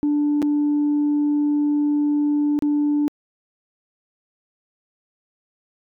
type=tone with dropouts; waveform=sine; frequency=293.7 Hz; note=D4; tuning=in tune; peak=-15 dBFS; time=0.03-3.08 s; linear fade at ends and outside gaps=0 ms; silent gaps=0.419-0.426 / 2.59-2.623 s; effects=tanh soft clip ceiling -14 dBFS